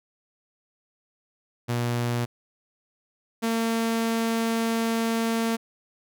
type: tone pair in turn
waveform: sawtooth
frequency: 120 / 227.6 Hz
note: B2 / A#3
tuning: -49 / -41 cents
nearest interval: major seventh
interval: 1108 cents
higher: second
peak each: -20 / -19 dBFS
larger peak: second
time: 1.68-2.26 / 3.42-5.57 s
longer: second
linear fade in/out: 20 ms
effects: none